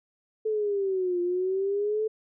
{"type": "exponential two-way sweep", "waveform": "sine", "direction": "down then up", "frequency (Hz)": [440, 349.2, 440], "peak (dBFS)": -24, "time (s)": [0.45, 2.08], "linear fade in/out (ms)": 10, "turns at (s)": 1.21, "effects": []}